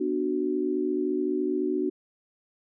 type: chord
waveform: sine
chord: B minor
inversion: none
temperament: just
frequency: 246.9 / 296.3 / 370.4 Hz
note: B3 / D4 / F#4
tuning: 0 / +15 / +2 cents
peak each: -32 / -28 / -27 dBFS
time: 0-1.9 s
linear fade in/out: 10 ms
effects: none